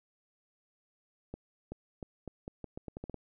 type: accelerating click train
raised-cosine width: 2 ms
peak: -27 dBFS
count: 12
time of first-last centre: 1.34-3.143 s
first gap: 380 ms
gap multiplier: 0.81
effects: none